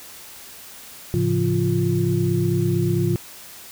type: tone cluster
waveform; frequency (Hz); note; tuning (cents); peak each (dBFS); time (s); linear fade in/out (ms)
sine; 107.4 / 136.3 / 171.9 / 349; A2 / C#3 / F3 / F4; -41 / -29 / -27 / -1; -23; 1.14-3.16; 0
effects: white hiss -41 dBFS RMS until 3.71 s